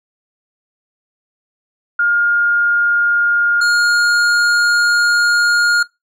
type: tone pair in turn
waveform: sine / square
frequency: 1416 / 1421.7 Hz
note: F6 / F6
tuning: +23 / +30 cents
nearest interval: unison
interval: 7 cents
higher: second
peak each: -11 dBFS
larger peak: neither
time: 1.99-3.61 / 3.61-5.83 s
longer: second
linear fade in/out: 5 ms
effects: noise-tail reverb RT60 0.2 s tail -22 dB re dry + low-pass 7000 Hz 12 dB/octave